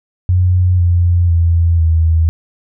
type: tone with pitch steps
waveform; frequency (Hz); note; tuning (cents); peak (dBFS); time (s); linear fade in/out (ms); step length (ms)
sine; 90.6 / 87.36 / 84.24 / 81.23; F#2 / F2 / E2 / E2; -36 / +1 / +38 / -25; -8; 0.29-2.29; 0; 500
effects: none